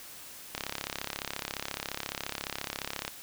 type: click train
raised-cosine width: 0.2 ms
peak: -15 dBFS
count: 88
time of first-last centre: 0.55-3.079 s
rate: 34.4 Hz
effects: white hiss -47 dBFS RMS until 3.22 s